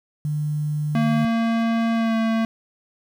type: tone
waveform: sine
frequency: 150 Hz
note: D3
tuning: 37 cents sharp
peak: -21 dBFS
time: 0.25-1.25 s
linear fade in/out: 0 ms
type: tone with pitch glide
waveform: square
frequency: 228.5 to 224.8 Hz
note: A#3 to A3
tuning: -34 to +37 cents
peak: -19 dBFS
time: 0.95-2.45 s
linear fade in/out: 2 ms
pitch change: -29 cents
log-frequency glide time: 1.94-2.16 s
effects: low-pass 3000 Hz 12 dB/octave + 8-bit